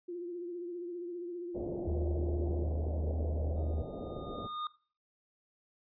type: tone with vibrato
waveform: sine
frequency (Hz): 349.2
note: F4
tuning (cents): 0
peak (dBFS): -37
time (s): 0.08-2.64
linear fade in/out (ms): 10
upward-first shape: triangle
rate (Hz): 15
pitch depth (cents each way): 57
type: low-pass noise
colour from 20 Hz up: white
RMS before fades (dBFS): -41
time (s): 1.54-4.48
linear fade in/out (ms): 20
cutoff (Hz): 660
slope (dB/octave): 48
type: tone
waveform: sine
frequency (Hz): 77.78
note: D#2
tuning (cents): 0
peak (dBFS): -31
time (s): 1.87-3.82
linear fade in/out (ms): 5
type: tone with exponential growth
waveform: square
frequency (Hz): 1224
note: D#6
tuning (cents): -29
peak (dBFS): -34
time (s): 3.56-4.67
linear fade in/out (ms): 2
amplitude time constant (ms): 240
effects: noise-tail reverb RT60 0.4 s tail -18 dB re dry + resampled to 11025 Hz